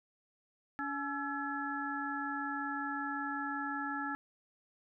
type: harmonic tone with a mistuned harmonic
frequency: 283.2 Hz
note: C#4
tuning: 37 cents sharp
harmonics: 1 / 3 / 5 / 6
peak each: -40 / -41 / -40 / -40 dBFS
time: 0.79-4.15 s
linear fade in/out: 0 ms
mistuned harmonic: 5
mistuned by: -99 cents
effects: none